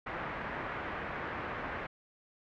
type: low-pass noise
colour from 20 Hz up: white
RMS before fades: -39 dBFS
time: 0.06-1.87 s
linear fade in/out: 10 ms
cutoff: 1900 Hz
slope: 24 dB/octave
effects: none